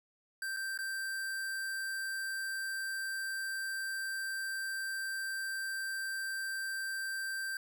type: tone with dropouts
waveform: square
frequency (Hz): 1568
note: G6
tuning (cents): 0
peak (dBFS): -36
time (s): 0.42-7.57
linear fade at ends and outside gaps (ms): 2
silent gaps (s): 0.565-0.569 / 0.776-0.788
effects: 11-bit